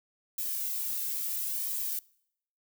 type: noise with flanger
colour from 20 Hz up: violet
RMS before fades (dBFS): -33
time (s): 0.38-1.99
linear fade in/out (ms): 2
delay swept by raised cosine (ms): 1.4 to 2.09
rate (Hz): 0.72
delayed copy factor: -0.5
effects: noise-tail reverb RT60 0.7 s tail -24 dB re dry